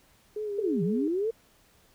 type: tone with vibrato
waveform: sine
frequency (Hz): 415.3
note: G#4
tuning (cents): 0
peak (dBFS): -30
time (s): 0.36-1.08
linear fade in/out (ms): 5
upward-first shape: sine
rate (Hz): 4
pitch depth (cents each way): 54
type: linear two-way sweep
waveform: sine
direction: down then up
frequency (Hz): 466.2 to 156.4 to 466.2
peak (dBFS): -25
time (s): 0.58-1.31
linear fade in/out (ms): 10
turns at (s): 0.83
effects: pink hiss -62 dBFS RMS until 1.94 s